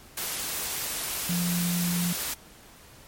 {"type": "tone in noise", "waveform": "sine", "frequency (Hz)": 174.61, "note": "F3", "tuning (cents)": 0, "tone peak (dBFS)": -25, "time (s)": [1.29, 2.13], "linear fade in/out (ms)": 5, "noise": "white", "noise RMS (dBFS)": -31, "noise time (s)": [0.17, 2.34], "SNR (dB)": 3, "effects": ["pink hiss -51 dBFS RMS until 3.07 s", "MP3 64 kbps"]}